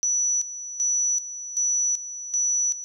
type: tone with tremolo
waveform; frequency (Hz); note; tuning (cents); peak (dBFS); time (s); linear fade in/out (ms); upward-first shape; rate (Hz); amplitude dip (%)
sine; 5920; F#8; 0; -20; 0.03-2.84; 0; square; 1.3; 75
effects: none